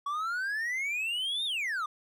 triangle exponential two-way sweep, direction up then down, 1121 to 3743 to 1171 Hz, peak -28 dBFS, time 0.06-1.86 s, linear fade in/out 5 ms, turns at 1.45 s, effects none

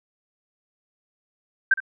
sine tone with echo, 1568 Hz, G6, in tune, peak -13 dBFS, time 1.71-1.74 s, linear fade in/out 5 ms, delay 63 ms, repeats 1, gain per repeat -13 dB, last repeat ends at 1.803 s, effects none

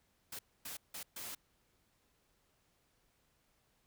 white noise bursts at uneven times, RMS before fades -45 dBFS, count 4, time 0.32-0.39 / 0.65-0.77 / 0.94-1.03 / 1.16-1.35 s, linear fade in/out 5 ms, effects pink hiss -75 dBFS RMS until 3.86 s

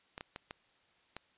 clicks, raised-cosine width 0.3 ms, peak -26 dBFS, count 5, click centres 0.179 / 0.209 / 0.361 / 0.509 / 1.166 s, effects white hiss -69 dBFS RMS until 1.37 s + resampled to 8000 Hz

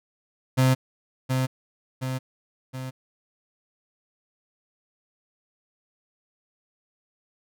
35% pulse tone with echo, 130 Hz, C3, 11 cents flat, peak -15 dBFS, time 0.57-0.75 s, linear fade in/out 20 ms, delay 720 ms, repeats 3, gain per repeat -5 dB, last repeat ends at 2.91 s, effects none

